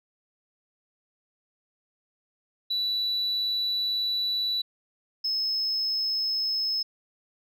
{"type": "tone pair in turn", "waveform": "sine", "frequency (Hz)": [3951, 5189], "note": ["B7", "E8"], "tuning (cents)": [0, -28], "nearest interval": "perfect fourth", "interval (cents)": 472, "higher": "second", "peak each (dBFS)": -23, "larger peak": "neither", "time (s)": [[2.7, 4.62], [5.24, 6.83]], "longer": "first", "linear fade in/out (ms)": 10, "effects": ["tanh soft clip ceiling -22 dBFS"]}